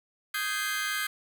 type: chord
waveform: sawtooth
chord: Ab major seventh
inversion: second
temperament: just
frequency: 1245.9 / 1557.4 / 1661.2 / 2077 Hz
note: Eb6 / G6 / Ab6 / C7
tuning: +2 / -12 / 0 / -13 cents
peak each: -32 / -29 / -32 / -31 dBFS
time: 0.34-1.07 s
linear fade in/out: 5 ms
effects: 9-bit